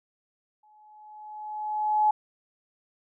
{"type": "tone with exponential growth", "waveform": "sine", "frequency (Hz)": 850, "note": "G#5", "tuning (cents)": 40, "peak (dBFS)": -17, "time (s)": [0.63, 2.11], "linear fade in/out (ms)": 5, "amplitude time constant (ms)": 320, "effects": []}